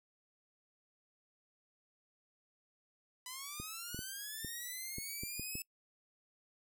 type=linear sweep; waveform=5% pulse; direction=up; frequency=990 to 2616 Hz; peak=-32 dBFS; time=3.26-5.62 s; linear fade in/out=2 ms
type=clicks; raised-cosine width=3 ms; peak=-31 dBFS; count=8; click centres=3.6 / 3.946 / 3.991 / 4.447 / 4.984 / 5.235 / 5.396 / 5.554 s
effects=noise-tail reverb RT60 0.1 s tail -23 dB re dry